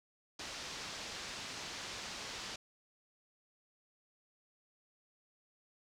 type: low-pass noise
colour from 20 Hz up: white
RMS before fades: -45 dBFS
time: 0.39-2.56 s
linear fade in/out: 5 ms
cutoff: 6000 Hz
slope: 24 dB/octave
effects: none